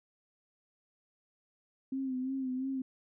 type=tone with vibrato; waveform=sine; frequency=261.6 Hz; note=C4; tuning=in tune; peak=-32 dBFS; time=1.92-2.82 s; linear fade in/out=5 ms; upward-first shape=sine; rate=2.9 Hz; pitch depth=50 cents each way; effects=none